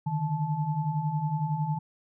sine tone cluster, 145.1 / 156 / 870 Hz, D3 / D#3 / A5, -21 / +5 / -20 cents, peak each -32 / -28 / -33 dBFS, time 0.06-1.79 s, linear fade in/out 10 ms, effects none

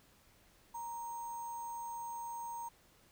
sine tone with sample-and-hold, 937 Hz, A#5, 9 cents sharp, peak -40 dBFS, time 0.74-2.69 s, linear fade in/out 10 ms, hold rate 7350 Hz, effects pink hiss -66 dBFS RMS until 3.11 s

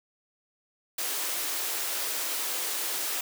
white high-pass noise, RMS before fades -31 dBFS, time 0.98-3.21 s, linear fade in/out 5 ms, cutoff 290 Hz, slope 48 dB/octave, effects none

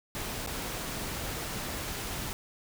pink noise with dropouts, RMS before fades -36 dBFS, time 0.15-2.33 s, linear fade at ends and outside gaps 0 ms, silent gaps 0.463-0.473 s, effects none

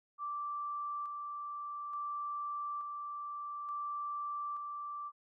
sine tone with tremolo, 1170 Hz, D6, 7 cents flat, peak -36 dBFS, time 0.18-5.12 s, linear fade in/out 50 ms, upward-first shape square, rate 0.57 Hz, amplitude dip 30%, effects none

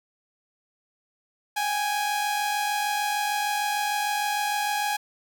sawtooth tone pair together, 784 / 830.6 Hz, G5 / G#5, 0 / 0 cents, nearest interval minor second, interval 100 cents, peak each -29 / -21 dBFS, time 1.56-4.97 s, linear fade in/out 10 ms, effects 9-bit

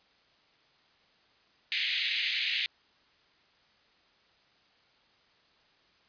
pink band-pass noise, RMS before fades -31 dBFS, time 1.72-2.66 s, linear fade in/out 0 ms, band 2000 to 4300 Hz, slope 48 dB/octave, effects white hiss -65 dBFS RMS until 6.08 s + resampled to 11025 Hz

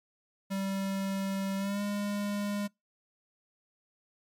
square tone with pitch glide, 194.5 to 204.2 Hz, G3 to G#3, -13 to -29 cents, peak -31 dBFS, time 0.5-2.68 s, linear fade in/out 20 ms, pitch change +84 cents, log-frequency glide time 1.57-1.82 s, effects noise-tail reverb RT60 0.2 s tail -26 dB re dry + MP3 96 kbps

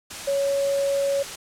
sine tone in noise, 557 Hz, C#5, 8 cents sharp, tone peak -20 dBFS, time 0.27-1.23 s, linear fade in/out 10 ms, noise white, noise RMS -34 dBFS, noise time 0.1-1.36 s, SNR +11 dB, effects low-pass 9000 Hz 12 dB/octave

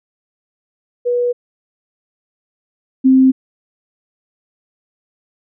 sine tone pair in turn, 486.6 / 262.1 Hz, B4 / C4, -26 / +3 cents, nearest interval major seventh, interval 1071 cents, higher first, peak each -13 / -6 dBFS, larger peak second, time 1.05-1.33 / 3.04-3.32 s, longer neither, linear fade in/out 20 ms, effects none

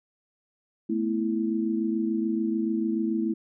sine chord, A suspended second, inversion none, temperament equal, 220 / 246.9 / 329.6 Hz, A3 / B3 / E4, 0 / 0 / 0 cents, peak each -27 / -32 / -27 dBFS, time 0.89-3.34 s, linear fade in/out 10 ms, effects none

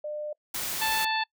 sine tone, 600 Hz, D5, 37 cents sharp, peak -31 dBFS, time 0.04-0.33 s, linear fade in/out 5 ms
white noise, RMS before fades -32 dBFS, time 0.54-1.05 s, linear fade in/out 5 ms
harmonic tone, 880 Hz, A5, in tune, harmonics 1 / 2 / 3 / 4 / 5, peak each -28 / -31 / -33 / -34 / -35 dBFS, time 0.81-1.24 s, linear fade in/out 10 ms
effects noise-tail reverb RT60 0.1 s tail -25 dB re dry

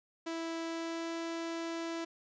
sawtooth tone with pitch glide, 329.6 to 331.9 Hz, E4 to E4, 0 to +12 cents, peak -32 dBFS, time 0.26-2.05 s, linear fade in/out 10 ms, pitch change +12 cents, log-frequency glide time 0.64-1.14 s, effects resampled to 16000 Hz

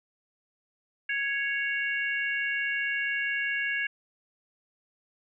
harmonic tone, 554.4 Hz, C#5, in tune, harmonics 3 / 4 / 5, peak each -29 / -32 / -34 dBFS, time 1.09-3.87 s, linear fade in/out 5 ms, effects none

